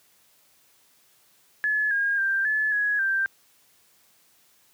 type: tone with pitch steps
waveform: sine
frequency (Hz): 1711 / 1625 / 1581 / 1724 / 1672 / 1574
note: A6 / G#6 / G6 / A6 / G#6 / G6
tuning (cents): -49 / -38 / +14 / -36 / +11 / +7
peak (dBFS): -21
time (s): 1.64-3.26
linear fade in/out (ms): 0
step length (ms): 270
effects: white hiss -61 dBFS RMS until 4.73 s + high-pass 80 Hz 12 dB/octave